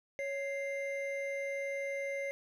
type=tone pair together; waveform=triangle; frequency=554.4 / 2093 Hz; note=C#5 / C7; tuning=0 / 0 cents; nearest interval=octave + major seventh; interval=2300 cents; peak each=-34 / -38 dBFS; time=0.19-2.31 s; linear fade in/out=0 ms; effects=none